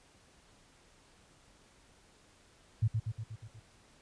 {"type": "tone with echo", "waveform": "sine", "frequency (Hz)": 110, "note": "A2", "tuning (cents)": 0, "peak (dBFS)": -24, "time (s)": [2.82, 2.88], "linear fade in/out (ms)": 10, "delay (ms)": 120, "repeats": 6, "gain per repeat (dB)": -4, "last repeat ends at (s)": 3.6, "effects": ["pink hiss -63 dBFS RMS until 4.01 s", "resampled to 22050 Hz"]}